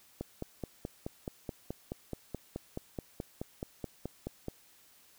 click train, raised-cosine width 2 ms, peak -23 dBFS, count 21, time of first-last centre 0.21-4.484 s, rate 4.68 Hz, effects white hiss -62 dBFS RMS until 5.18 s

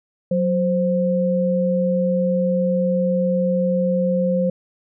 sine tone pair together, 183.74 / 523.3 Hz, F#3 / C5, -12 / 0 cents, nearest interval octave + tritone, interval 1812 cents, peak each -19 dBFS, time 0.31-4.5 s, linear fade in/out 5 ms, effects none

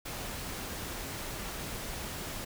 pink noise, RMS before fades -39 dBFS, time 0.05-2.45 s, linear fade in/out 10 ms, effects none

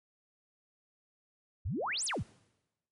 sine exponential two-way sweep, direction up then down, 68 to 10548 to 68 Hz, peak -32 dBFS, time 1.65-2.23 s, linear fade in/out 10 ms, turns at 2.05 s, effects noise-tail reverb RT60 1.0 s tail -23 dB re dry

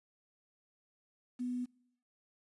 sine tone with quantisation, 247.6 Hz, B3, 5 cents sharp, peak -34 dBFS, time 1.39-1.66 s, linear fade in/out 20 ms, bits 10, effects noise-tail reverb RT60 0.7 s tail -24 dB re dry + resampled to 24000 Hz

